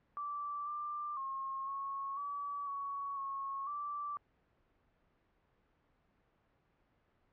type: tone with pitch steps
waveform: sine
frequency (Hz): 1165 / 1185 / 1078 / 1098 / 1145 / 1119 / 1096 / 1167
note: D6 / D6 / C#6 / C#6 / D6 / C#6 / C#6 / D6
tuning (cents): -14 / +15 / -49 / -17 / -44 / +16 / -20 / -11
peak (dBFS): -37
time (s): 0.17-4.17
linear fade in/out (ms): 0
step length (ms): 500
effects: pink hiss -74 dBFS RMS until 7.32 s + low-pass 2000 Hz 12 dB/octave